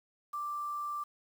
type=tone with quantisation; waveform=sine; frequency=1177 Hz; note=D6; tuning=3 cents sharp; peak=-34 dBFS; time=0.33-1.04 s; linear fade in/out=10 ms; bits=9; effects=none